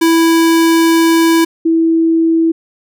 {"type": "tone pair in turn", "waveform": ["square", "sine"], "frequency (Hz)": [329.6, 327.5], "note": ["E4", "E4"], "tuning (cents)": [0, -11], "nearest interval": "unison", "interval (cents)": 11, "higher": "first", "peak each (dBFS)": -8, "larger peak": "neither", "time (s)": [[0.01, 1.45], [1.65, 2.52]], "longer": "first", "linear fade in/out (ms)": 10, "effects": []}